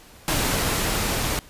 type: noise with level ramp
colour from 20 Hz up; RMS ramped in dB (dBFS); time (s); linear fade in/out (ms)
pink; -22 to -25; 0.28-1.39; 0
effects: pink hiss -48 dBFS RMS until 1.49 s + resampled to 32000 Hz